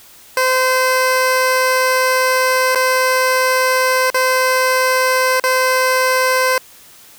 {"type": "tone with dropouts", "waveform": "15% pulse", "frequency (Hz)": 515, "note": "C5", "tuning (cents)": -28, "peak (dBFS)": -6, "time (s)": [0.37, 6.58], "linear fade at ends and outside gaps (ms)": 2, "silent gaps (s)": [[2.749, 2.756], [4.102, 4.144], [5.399, 5.438]], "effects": ["white hiss -43 dBFS RMS until 7.18 s"]}